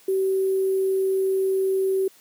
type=tone with sample-and-hold; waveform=sine; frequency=383.1 Hz; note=G4; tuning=40 cents flat; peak=-19 dBFS; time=0.08-2.08 s; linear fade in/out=5 ms; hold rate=11025 Hz; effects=white hiss -54 dBFS RMS until 2.2 s + high-pass 150 Hz 12 dB/octave